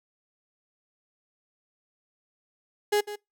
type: tone with echo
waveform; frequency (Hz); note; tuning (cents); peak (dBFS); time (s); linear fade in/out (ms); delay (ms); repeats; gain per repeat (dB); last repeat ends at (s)
35% pulse; 415.3; G#4; 0; -19; 2.92-3.01; 10; 150; 1; -13; 3.16
effects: noise-tail reverb RT60 0.2 s tail -25 dB re dry